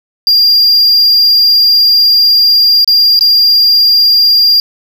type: tone with dropouts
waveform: triangle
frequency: 4792 Hz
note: D8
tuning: 34 cents sharp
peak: -3 dBFS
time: 0.27-4.6 s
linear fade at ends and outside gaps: 1 ms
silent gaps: 2.845-2.876 / 3.192-3.209 s
effects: none